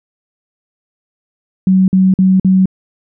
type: tone bursts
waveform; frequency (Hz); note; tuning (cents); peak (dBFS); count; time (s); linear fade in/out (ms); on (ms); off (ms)
sine; 188.2; F#3; +30; -6; 4; 1.67-2.657; 2; 210; 49
effects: none